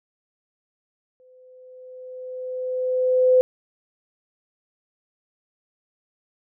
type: tone with exponential growth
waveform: sine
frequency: 509 Hz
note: C5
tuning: 48 cents flat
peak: -11 dBFS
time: 1.2-3.41 s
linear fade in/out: 0 ms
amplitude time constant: 480 ms
effects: none